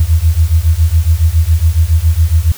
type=beating tone pair; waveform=sine; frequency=77.8 / 85 Hz; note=D#2 / F2; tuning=0 / -46 cents; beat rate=7.2 Hz; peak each=-10 dBFS; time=0-2.52 s; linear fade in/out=5 ms; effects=white hiss -32 dBFS RMS until 2.57 s